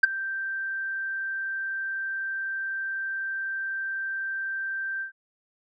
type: tone with ADSR envelope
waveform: sine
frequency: 1568 Hz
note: G6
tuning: in tune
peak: -8 dBFS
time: 0.03-5.12 s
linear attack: 8 ms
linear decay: 15 ms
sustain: -20 dB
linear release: 110 ms
effects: tanh soft clip ceiling -10 dBFS